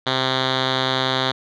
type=tone with low-pass filter; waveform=5% pulse; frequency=130.81 Hz; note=C3; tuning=in tune; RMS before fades=-21 dBFS; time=0.06-1.32 s; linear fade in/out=10 ms; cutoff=3600 Hz; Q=4; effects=none